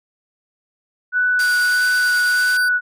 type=tone with vibrato; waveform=sine; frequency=1480 Hz; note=F#6; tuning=in tune; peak=-14 dBFS; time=1.12-2.81 s; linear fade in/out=50 ms; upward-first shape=sine; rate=1.6 Hz; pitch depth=11 cents each way
type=band-pass noise; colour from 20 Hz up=white; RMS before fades=-33 dBFS; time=1.39-2.57 s; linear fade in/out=2 ms; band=1000 to 9200 Hz; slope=48 dB/octave
type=tone with tremolo; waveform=sawtooth; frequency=4699 Hz; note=D8; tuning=in tune; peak=-22 dBFS; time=1.39-2.69 s; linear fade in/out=10 ms; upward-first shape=triangle; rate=9.2 Hz; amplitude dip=30%
effects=none